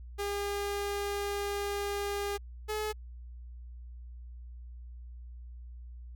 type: tone pair in turn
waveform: sawtooth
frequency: 404.7 / 427.1 Hz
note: G#4 / G#4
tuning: -45 / +48 cents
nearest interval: minor second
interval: 93 cents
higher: second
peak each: -28 dBFS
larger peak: neither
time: 0.18-2.38 / 2.68-2.93 s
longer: first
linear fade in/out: 20 ms
effects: added 60 Hz sine -43 dBFS peak until 6.15 s